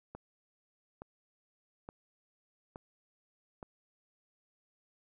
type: click train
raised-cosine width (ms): 1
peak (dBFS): -30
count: 5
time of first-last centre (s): 0.15-3.628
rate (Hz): 1.15
effects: none